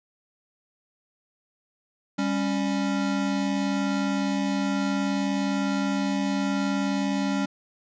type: tone pair together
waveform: square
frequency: 197.84 / 277.2 Hz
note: G3 / C#4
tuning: +16 / 0 cents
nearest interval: tritone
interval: 584 cents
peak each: -27 dBFS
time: 2.18-7.46 s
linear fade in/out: 10 ms
effects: resampled to 16000 Hz